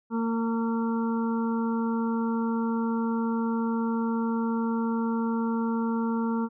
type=harmonic tone; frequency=228.6 Hz; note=A#3; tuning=34 cents flat; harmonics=1 / 2 / 4 / 5 / 6; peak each=-25 / -34 / -35 / -41 / -40 dBFS; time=0.1-6.49 s; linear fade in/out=50 ms; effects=none